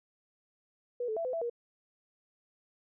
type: tone with pitch steps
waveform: sine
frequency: 487 / 436.3 / 667 / 507 / 663 / 474.1 Hz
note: B4 / A4 / E5 / B4 / E5 / A#4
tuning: -24 / -15 / +20 / +45 / +10 / +29 cents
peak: -31 dBFS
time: 1-1.498 s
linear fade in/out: 5 ms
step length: 83 ms
effects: none